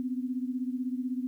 sine beating tone pair, 249.5 / 265.5 Hz, B3 / C4, +18 / +25 cents, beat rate 16 Hz, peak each -31 / -35 dBFS, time 0-1.27 s, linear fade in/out 0 ms, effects 11-bit

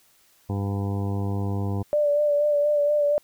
harmonic tone, 99.5 Hz, G2, 26 cents sharp, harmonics 1 / 2 / 3 / 4 / 5 / 7 / 8 / 9 / 10, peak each -25 / -31 / -35 / -37 / -39 / -42 / -43 / -44 / -45 dBFS, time 0.49-1.83 s, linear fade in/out 10 ms
sine tone with vibrato, 587.3 Hz, D5, in tune, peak -18 dBFS, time 1.93-3.18 s, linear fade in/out 0 ms, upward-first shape sine, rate 4.2 Hz, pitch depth 28 cents each way
effects white hiss -60 dBFS RMS until 3.23 s

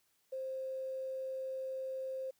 sine tone with quantisation, 526 Hz, C5, 9 cents sharp, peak -37 dBFS, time 0.32-2.31 s, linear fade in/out 10 ms, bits 11, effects white hiss -75 dBFS RMS until 2.39 s

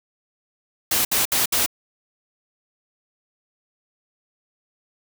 white noise bursts, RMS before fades -20 dBFS, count 4, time 0.91-1.662 s, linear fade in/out 5 ms, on 140 ms, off 64 ms, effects none

